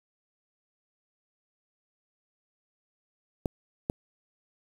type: clicks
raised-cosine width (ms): 2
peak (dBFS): -14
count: 2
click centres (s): 3.458 / 3.899
effects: 7-bit